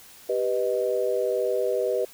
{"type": "chord", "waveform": "sine", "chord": "G augmented", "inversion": "none", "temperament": "equal", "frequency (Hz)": [392, 493.9, 622.3], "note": ["G4", "B4", "D#5"], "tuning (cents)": [0, 0, 0], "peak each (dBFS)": [-27, -25, -28], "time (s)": [0.29, 2.05], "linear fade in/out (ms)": 5, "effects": ["white hiss -49 dBFS RMS until 2.13 s"]}